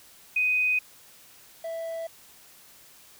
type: tone pair in turn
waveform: sine / triangle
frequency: 2500 / 659.3 Hz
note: D#7 / E5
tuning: +8 / 0 cents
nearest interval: octave + major seventh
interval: 2308 cents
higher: first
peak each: -21 / -29 dBFS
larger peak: first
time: 0.36-0.79 / 1.64-2.07 s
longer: neither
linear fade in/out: 5 ms
effects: white hiss -53 dBFS RMS until 3.19 s